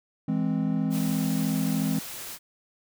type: chord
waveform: triangle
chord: E augmented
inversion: none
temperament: equal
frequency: 164.81 / 207.7 / 261.6 Hz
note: E3 / G#3 / B#3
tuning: 0 / 0 / 0 cents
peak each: -26 dBFS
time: 0.28-1.99 s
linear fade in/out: 5 ms
type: noise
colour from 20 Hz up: white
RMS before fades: -38 dBFS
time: 0.9-2.39 s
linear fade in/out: 50 ms
effects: none